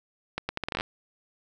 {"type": "accelerating click train", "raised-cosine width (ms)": 0.3, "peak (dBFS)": -13, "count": 11, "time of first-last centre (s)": [0.38, 0.809], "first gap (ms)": 110, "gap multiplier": 0.76, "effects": []}